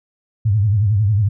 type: tone with vibrato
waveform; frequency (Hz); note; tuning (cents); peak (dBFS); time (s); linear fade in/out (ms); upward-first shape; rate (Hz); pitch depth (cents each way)
sine; 103.83; G#2; 0; -12; 0.45-1.29; 10; triangle; 11; 170
effects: none